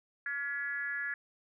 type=tone with frequency modulation; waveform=sine; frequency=1693 Hz; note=G#6; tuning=33 cents sharp; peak=-33 dBFS; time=0.26-1.14 s; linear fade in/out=2 ms; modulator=278 Hz; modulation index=0.78; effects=none